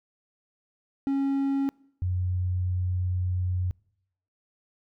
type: tone pair in turn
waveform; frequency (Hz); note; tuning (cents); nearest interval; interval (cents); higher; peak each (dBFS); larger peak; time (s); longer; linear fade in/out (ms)
triangle / sine; 274.7 / 90.85; C#4 / F#2; -16 / -31; octave + perfect fifth; 1915; first; -21 / -24; first; 1.07-1.69 / 2.02-3.71; second; 0
effects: noise-tail reverb RT60 0.8 s tail -26 dB re dry